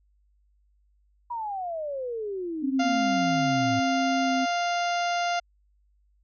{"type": "exponential sweep", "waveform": "sine", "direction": "down", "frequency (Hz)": [976, 107.5], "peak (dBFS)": -29, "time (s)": [1.3, 3.8], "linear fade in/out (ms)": 10}
{"type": "tone with pitch glide", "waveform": "sine", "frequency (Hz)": [265.2, 261.9], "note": ["C4", "C4"], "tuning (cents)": [23, 2], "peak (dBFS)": -25, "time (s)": [2.62, 4.46], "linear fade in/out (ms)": 20, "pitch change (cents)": -21, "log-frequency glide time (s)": [4.24, 4.31]}
{"type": "harmonic tone", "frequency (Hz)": 698, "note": "F5", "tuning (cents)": -1, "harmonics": [1, 2, 3, 4, 5, 6, 7, 8, 9], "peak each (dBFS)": [-25, -32, -36, -37, -41, -43, -41, -47, -43], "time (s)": [2.79, 5.4], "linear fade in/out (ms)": 10}
{"effects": ["added 50 Hz sine -62 dBFS peak until 6.23 s"]}